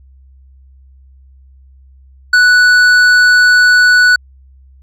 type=tone with hard clipping; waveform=sine; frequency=1480 Hz; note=F#6; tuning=in tune; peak=-6 dBFS; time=2.33-4.16 s; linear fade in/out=5 ms; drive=8 dB; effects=added 66 Hz sine -39 dBFS peak until 4.82 s + MP3 64 kbps